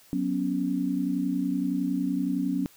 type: chord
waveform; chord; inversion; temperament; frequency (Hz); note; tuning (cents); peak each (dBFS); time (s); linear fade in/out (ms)
sine; F# suspended fourth; none; just; 185 / 246.7 / 277.5; F#3 / B3 / C#4; 0 / -2 / +2; -30 / -30 / -27; 0.13-2.66; 0
effects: white hiss -56 dBFS RMS until 2.76 s